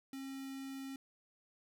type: tone with notch filter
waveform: square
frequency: 269.7 Hz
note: C#4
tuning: 47 cents flat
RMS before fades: -45 dBFS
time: 0.13-0.96 s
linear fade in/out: 2 ms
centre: 960 Hz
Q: 1.2
effects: none